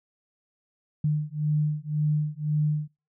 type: beating tone pair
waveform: sine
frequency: 150 / 151.9 Hz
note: D3 / D#3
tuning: +37 / -41 cents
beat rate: 1.9 Hz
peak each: -26 dBFS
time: 1.04-2.88 s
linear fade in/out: 5 ms
effects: noise-tail reverb RT60 0.3 s tail -25 dB re dry